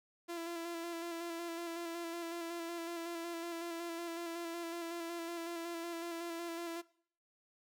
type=tone with vibrato; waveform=sawtooth; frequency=338 Hz; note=E4; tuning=43 cents sharp; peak=-36 dBFS; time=0.28-6.82 s; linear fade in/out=20 ms; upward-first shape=square; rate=5.4 Hz; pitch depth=24 cents each way; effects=noise-tail reverb RT60 0.6 s tail -22 dB re dry